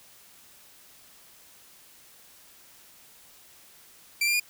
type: tone with pitch steps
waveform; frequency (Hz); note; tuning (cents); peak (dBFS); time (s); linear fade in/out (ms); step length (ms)
sawtooth; 2349 / 2389 / 2429; D7 / D7 / D#7; 0 / +29 / -42; -19; 4.21-4.399; 5; 63
effects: white hiss -54 dBFS RMS until 4.49 s